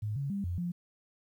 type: tone with pitch steps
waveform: sine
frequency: 106 / 139.6 / 199.1 / 88.2 / 174.9 Hz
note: G#2 / C#3 / G3 / F2 / F3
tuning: +36 / +13 / +27 / +18 / +3 cents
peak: -31 dBFS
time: 0.02-0.72 s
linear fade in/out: 10 ms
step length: 140 ms
effects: 11-bit